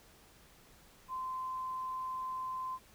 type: tone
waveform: sine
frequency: 1034 Hz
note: C6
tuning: 21 cents flat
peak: -36 dBFS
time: 1.08-2.79 s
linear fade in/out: 50 ms
effects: pink hiss -61 dBFS RMS until 2.94 s